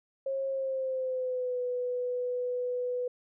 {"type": "tone with pitch glide", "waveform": "sine", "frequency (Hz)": [540, 495.2], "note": ["C#5", "B4"], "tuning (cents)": [-45, 5], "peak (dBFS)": -29, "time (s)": [0.26, 3.08], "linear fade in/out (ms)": 5, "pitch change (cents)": -150, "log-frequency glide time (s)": [0.48, 1.61], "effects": []}